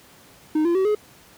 triangle tone with pitch steps, 308.9 / 342.7 / 380.3 / 422 Hz, D#4 / F4 / F#4 / G#4, -12 / -33 / +48 / +28 cents, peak -15 dBFS, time 0.55-0.95 s, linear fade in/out 5 ms, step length 100 ms, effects pink hiss -50 dBFS RMS until 1.37 s + high-pass 80 Hz 12 dB/octave

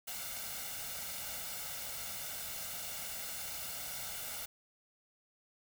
white noise with comb filter, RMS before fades -42 dBFS, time 0.07-4.46 s, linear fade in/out 10 ms, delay 1.4 ms, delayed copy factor +0.65, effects none

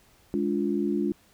sine chord, D diminished, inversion second, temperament equal with one note detuned, 207.7 / 289.6 / 349.2 Hz, Ab3 / D4 / F4, 0 / -24 / 0 cents, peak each -28 dBFS, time 0.34-1.12 s, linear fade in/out 0 ms, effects pink hiss -60 dBFS RMS until 1.33 s

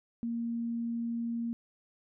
sine tone, 233.1 Hz, A#3, in tune, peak -31 dBFS, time 0.23-1.53 s, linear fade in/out 0 ms, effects none

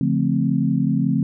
sine chord, D minor seventh, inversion none, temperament equal with one note detuned, 143.4 / 174.61 / 220 / 261.6 Hz, D3 / F3 / A3 / C4, -41 / 0 / 0 / 0 cents, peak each -22 dBFS, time 0.01-1.23 s, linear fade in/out 2 ms, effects none

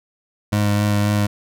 25% pulse tone with vibrato, 103.5 Hz, G#2, 5 cents flat, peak -12 dBFS, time 0.52-1.27 s, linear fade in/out 10 ms, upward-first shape sine, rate 3.8 Hz, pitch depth 14 cents each way, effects none

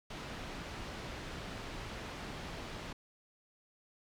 pink low-pass noise, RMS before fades -44 dBFS, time 0.1-2.93 s, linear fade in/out 5 ms, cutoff 4300 Hz, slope 12 dB/octave, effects none

